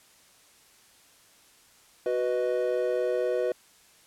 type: chord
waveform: triangle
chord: B major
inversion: second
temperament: equal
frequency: 370 / 493.9 / 622.3 Hz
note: F#4 / B4 / D#5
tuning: 0 / 0 / 0 cents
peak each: -28 / -25 / -29 dBFS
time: 2.06-3.52 s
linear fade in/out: 2 ms
effects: white hiss -58 dBFS RMS until 4.06 s + low-pass 11000 Hz 12 dB/octave